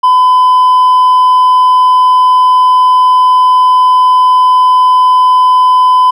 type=tone with hard clipping; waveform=sine; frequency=1008 Hz; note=B5; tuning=35 cents sharp; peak=-4 dBFS; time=0.03-6.11 s; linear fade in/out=10 ms; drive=2 dB; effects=none